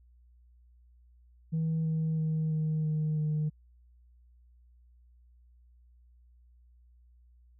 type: tone with pitch steps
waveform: sine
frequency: 160.8 / 159.14 / 157.49 / 155.86 / 154.25 / 152.65 Hz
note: E3 / D#3 / D#3 / D#3 / D#3 / D#3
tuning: -43 / +39 / +21 / +3 / -15 / -33 cents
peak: -25 dBFS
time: 1.52-3.5 s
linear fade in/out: 20 ms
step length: 330 ms
effects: tanh soft clip ceiling -25 dBFS + added 60 Hz sine -57 dBFS peak until 7.59 s